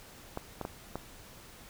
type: clicks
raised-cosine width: 1 ms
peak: -21 dBFS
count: 4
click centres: 0.374 / 0.613 / 0.651 / 0.956 s
effects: pink hiss -52 dBFS RMS until 1.69 s